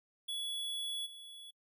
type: tone with level steps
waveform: square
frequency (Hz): 3389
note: G#7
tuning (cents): +34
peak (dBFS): -37 / -49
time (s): 0.28-1.51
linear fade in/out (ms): 10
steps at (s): 1.05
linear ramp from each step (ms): 20
effects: noise-tail reverb RT60 0.1 s tail -26 dB re dry